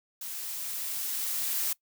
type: noise with level ramp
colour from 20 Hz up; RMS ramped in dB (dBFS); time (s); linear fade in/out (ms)
blue; -38 to -29; 0.21-1.73; 5
effects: noise-tail reverb RT60 0.1 s tail -21 dB re dry